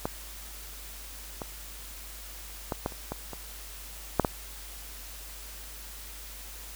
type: clicks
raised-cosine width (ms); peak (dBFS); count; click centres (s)
1; -14 / -20 / -15 / -14 / -30 / -18 / -24 / -6 / -10; 9; 0.055 / 1.418 / 2.722 / 2.861 / 2.922 / 3.12 / 3.333 / 4.197 / 4.248
effects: added 50 Hz sine -45 dBFS peak until 6.75 s + white hiss -45 dBFS RMS until 6.75 s